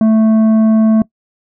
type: tone with tanh clipping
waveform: sine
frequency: 220 Hz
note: A3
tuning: in tune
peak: -8 dBFS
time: 0.01-1.02 s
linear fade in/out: 2 ms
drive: 8 dB
effects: noise-tail reverb RT60 0.1 s tail -21 dB re dry